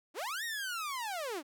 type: linear two-way sweep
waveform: sawtooth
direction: up then down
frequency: 261.6 to 1900 to 261.6 Hz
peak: -32 dBFS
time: 0.14-1.43 s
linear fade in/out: 50 ms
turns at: 0.44 s
effects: none